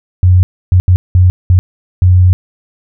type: tone bursts at uneven times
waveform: sine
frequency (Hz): 91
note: F#2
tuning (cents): -28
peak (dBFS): -3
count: 6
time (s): 0.23-0.43 / 0.72-0.8 / 0.88-0.96 / 1.15-1.3 / 1.5-1.59 / 2.02-2.33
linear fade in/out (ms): 0
effects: none